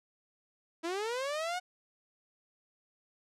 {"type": "linear sweep", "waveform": "sawtooth", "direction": "up", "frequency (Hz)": [320, 740], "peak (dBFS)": -29, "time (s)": [0.83, 1.6], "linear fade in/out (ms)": 20, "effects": ["low-pass 8000 Hz 12 dB/octave"]}